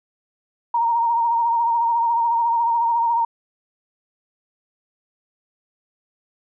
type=tone with vibrato; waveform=sine; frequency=932 Hz; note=A#5; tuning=1 cent flat; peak=-16 dBFS; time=0.74-3.25 s; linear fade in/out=5 ms; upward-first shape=triangle; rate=14 Hz; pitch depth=44 cents each way; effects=none